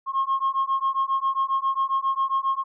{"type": "beating tone pair", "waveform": "sine", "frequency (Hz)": [1074, 1081.4], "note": ["C6", "C#6"], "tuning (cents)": [45, -43], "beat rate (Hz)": 7.4, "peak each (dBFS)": -23, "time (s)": [0.06, 2.64], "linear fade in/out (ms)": 50, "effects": ["tanh soft clip ceiling -16 dBFS"]}